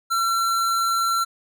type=tone; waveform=square; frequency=1355 Hz; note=E6; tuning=47 cents sharp; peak=-20 dBFS; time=0.1-1.25 s; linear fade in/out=20 ms; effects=none